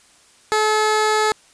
15% pulse tone, 430 Hz, A4, 40 cents flat, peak -9 dBFS, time 0.52-1.32 s, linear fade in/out 0 ms, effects white hiss -52 dBFS RMS until 1.53 s + resampled to 22050 Hz

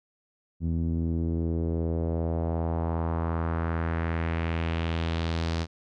sawtooth tone with low-pass filter sweep, 82.6 Hz, E2, 4 cents sharp, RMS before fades -28 dBFS, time 0.6-5.67 s, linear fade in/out 50 ms, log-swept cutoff 210 to 5100 Hz, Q 1.9, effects none

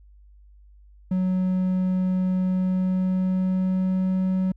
triangle tone with pitch glide, 185 to 187.04 Hz, F#3 to F#3, 0 to +19 cents, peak -18 dBFS, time 1.11-4.52 s, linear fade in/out 5 ms, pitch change +19 cents, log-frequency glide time 2.42-4.21 s, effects added 50 Hz sine -48 dBFS peak until 4.56 s

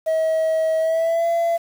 sine tone with pitch glide, 640 to 675.7 Hz, D#5 to E5, +49 to +43 cents, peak -14 dBFS, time 0.06-1.58 s, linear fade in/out 20 ms, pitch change +94 cents, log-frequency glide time 0.79-1.27 s, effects tanh soft clip ceiling -16 dBFS + 7-bit

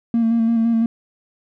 triangle tone with vibrato, 229 Hz, A#3, 31 cents flat, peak -11 dBFS, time 0.14-0.86 s, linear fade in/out 2 ms, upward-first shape square, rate 5.9 Hz, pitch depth 22 cents each way, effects tanh soft clip ceiling -10 dBFS

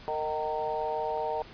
harmonic tone with a mistuned harmonic, 153.3 Hz, D#3, 25 cents flat, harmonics 3 / 4 / 5 / 6, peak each -34 / -34 / -34 / -34 dBFS, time 0.08-1.42 s, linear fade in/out 0 ms, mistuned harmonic 4, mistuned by +23 cents, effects pink hiss -49 dBFS RMS until 1.53 s + resampled to 11025 Hz

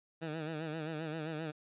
15% pulse tone with vibrato, 157.5 Hz, D#3, 21 cents sharp, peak -31 dBFS, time 0.21-1.52 s, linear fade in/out 20 ms, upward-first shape sine, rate 7.6 Hz, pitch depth 79 cents each way, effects resampled to 8000 Hz

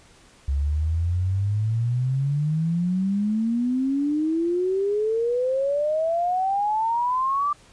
sine exponential sweep, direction up, 67.6 to 1184 Hz, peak -20 dBFS, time 0.48-7.53 s, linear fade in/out 5 ms, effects pink hiss -53 dBFS RMS until 7.72 s + resampled to 22050 Hz

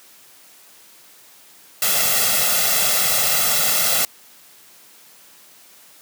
white noise with comb filter, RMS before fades -18 dBFS, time 1.82-4.05 s, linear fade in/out 2 ms, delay 1.5 ms, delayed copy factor +0.85, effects white hiss -48 dBFS RMS until 6.01 s + high-pass 150 Hz 12 dB/octave

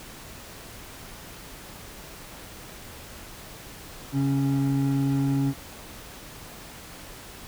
triangle tone pair together, 137.62 / 275.6 Hz, C#3 / C#4, -12 / -10 cents, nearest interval octave, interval 1202 cents, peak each -22 / -22 dBFS, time 4.12-5.54 s, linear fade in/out 50 ms, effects pink hiss -43 dBFS RMS until 7.47 s

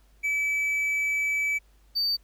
triangle tone pair in turn, 2300 / 4600 Hz, D7 / D8, -37 / -37 cents, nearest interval octave, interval 1200 cents, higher second, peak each -22 dBFS, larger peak neither, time 0.23-1.59 / 1.95-2.17 s, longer first, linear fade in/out 20 ms, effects added 50 Hz sine -56 dBFS peak until 2.23 s + pink hiss -66 dBFS RMS until 2.23 s

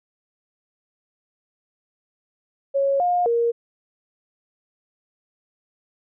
sine tone with pitch steps, 552 / 711 / 468.5 Hz, C#5 / F5 / A#4, -7 / +31 / +9 cents, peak -17 dBFS, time 2.74-3.52 s, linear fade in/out 20 ms, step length 260 ms, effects none

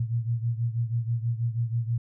sine beating tone pair, 115.2 / 121.4 Hz, A#2 / B2, -20 / -29 cents, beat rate 6.2 Hz, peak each -26 / -30 dBFS, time 0-1.98 s, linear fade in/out 5 ms, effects none

